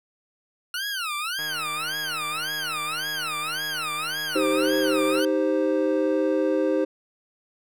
20% pulse tone with vibrato, 1396.9 Hz, F6, in tune, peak -22 dBFS, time 0.74-5.25 s, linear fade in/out 2 ms, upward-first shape sine, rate 1.8 Hz, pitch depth 300 cents each way
click train, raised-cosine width 0.5 ms, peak -25 dBFS, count 587, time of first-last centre 1.39-5.195 s, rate 154 Hz
triangle chord, C minor, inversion first, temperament equal, 311.1 / 392 / 523.3 Hz, Eb4 / G4 / C5, 0 / 0 / 0 cents, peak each -22 / -24 / -22 dBFS, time 4.35-6.85 s, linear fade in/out 10 ms
effects none

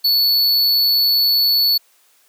square tone, 4435 Hz, C#8, in tune, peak -13 dBFS, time 0.04-1.78 s, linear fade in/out 10 ms, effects white hiss -56 dBFS RMS until 2.28 s + high-pass 400 Hz 12 dB/octave

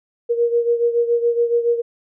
sine beating tone pair, 470.2 / 477.3 Hz, A#4 / A#4, +15 / +41 cents, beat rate 7.1 Hz, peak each -16 / -21 dBFS, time 0.29-1.82 s, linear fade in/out 20 ms, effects none

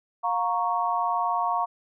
sine chord, Bb minor, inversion second, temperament equal with one note detuned, 709.8 / 932.3 / 1108.7 Hz, F5 / Bb5 / Db6, +28 / 0 / 0 cents, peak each -27 dBFS, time 0.23-1.66 s, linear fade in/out 20 ms, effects none

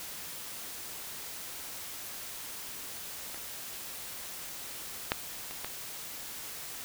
clicks, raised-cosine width 0.3 ms, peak -26 / -10 / -27 / -20 dBFS, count 4, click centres 3.345 / 5.119 / 5.51 / 5.646 s, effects white hiss -42 dBFS RMS until 6.84 s

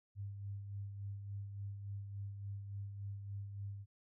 sine tone with tremolo, 100.1 Hz, G2, 37 cents sharp, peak -40 dBFS, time 0.15-3.86 s, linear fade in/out 50 ms, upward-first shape sine, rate 3.5 Hz, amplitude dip 45%, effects none

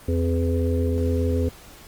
harmonic tone with a mistuned harmonic, 83.5 Hz, E2, 23 cents sharp, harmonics 1 / 3 / 5 / 6, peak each -21 / -26 / -28 / -29 dBFS, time 0.08-1.49 s, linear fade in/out 5 ms, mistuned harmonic 3, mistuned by +49 cents, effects pink hiss -46 dBFS RMS until 1.87 s + Opus 24 kbps

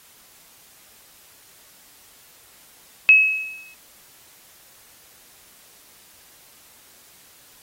sine tone with exponential decay, 2571 Hz, E7, 44 cents flat, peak -6 dBFS, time 3.09-3.74 s, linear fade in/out 0 ms, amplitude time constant 140 ms, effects white hiss -51 dBFS RMS until 7.62 s + AAC 48 kbps

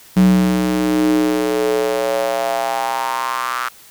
square tone with high-pass filter sweep, 61.74 Hz, B1, in tune, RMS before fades -17 dBFS, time 0.16-3.69 s, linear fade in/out 10 ms, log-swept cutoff 180 to 1300 Hz, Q 4.9, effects white hiss -44 dBFS RMS until 3.9 s

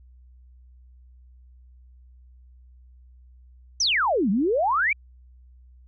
sine exponential two-way sweep, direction down then up, 6300 to 183.2 to 2417 Hz, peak -19 dBFS, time 3.8-4.93 s, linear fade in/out 5 ms, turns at 4.3 s, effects added 62 Hz sine -48 dBFS peak until 5.87 s

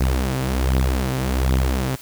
sawtooth beating tone pair, 64.6 / 65.9 Hz, C2 / C2, -21 / +13 cents, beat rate 1.3 Hz, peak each -16 / -18 dBFS, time 0-1.96 s, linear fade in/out 10 ms, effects white hiss -42 dBFS RMS until 2.01 s

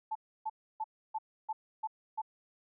sine tone bursts, 874 Hz, A5, 12 cents flat, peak -32 dBFS, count 7, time 0.11-2.218 s, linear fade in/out 10 ms, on 44 ms, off 300 ms, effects none

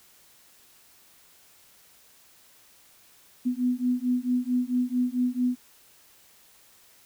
sine beating tone pair, 246.5 / 251 Hz, B3 / B3, -3 / +28 cents, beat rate 4.5 Hz, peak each -26 / -26 dBFS, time 3.45-5.56 s, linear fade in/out 20 ms, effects white hiss -57 dBFS RMS until 7.05 s

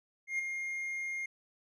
triangle tone with ADSR envelope, 2127 Hz, C7, 28 cents sharp, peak -27 dBFS, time 0.27-1.26 s, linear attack 120 ms, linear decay 8 ms, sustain -6 dB, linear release 6 ms, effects resampled to 24000 Hz

